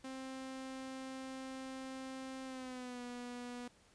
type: tone with pitch glide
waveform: sawtooth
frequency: 263.4 to 244.3 Hz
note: C4 to B3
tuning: +12 to -19 cents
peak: -40 dBFS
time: 0.04-3.68 s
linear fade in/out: 5 ms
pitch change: -131 cents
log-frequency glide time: 2.45-3.02 s
effects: pink hiss -67 dBFS RMS until 3.94 s + resampled to 22050 Hz